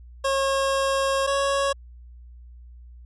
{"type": "tone pair in turn", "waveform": "25% pulse", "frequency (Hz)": [543, 553.8], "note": ["C#5", "C#5"], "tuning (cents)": [-36, -2], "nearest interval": "unison", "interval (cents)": 34, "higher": "second", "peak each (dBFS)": -17, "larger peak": "neither", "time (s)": [[0.24, 1.27], [1.27, 1.73]], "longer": "first", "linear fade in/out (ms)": 10, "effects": ["added 60 Hz sine -42 dBFS peak until 3.05 s", "resampled to 24000 Hz"]}